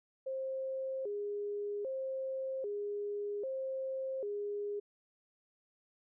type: tone with vibrato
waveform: sine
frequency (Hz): 466.2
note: A#4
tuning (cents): 0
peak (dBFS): -35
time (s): 0.26-4.8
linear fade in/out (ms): 10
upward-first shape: square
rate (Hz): 0.63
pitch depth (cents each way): 220
effects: none